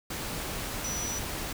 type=tone in noise; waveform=sine; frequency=5900 Hz; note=F#8; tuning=6 cents flat; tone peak=-33 dBFS; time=0.84-1.19 s; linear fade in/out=5 ms; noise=pink; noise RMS=-35 dBFS; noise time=0.1-1.53 s; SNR=-1 dB; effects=none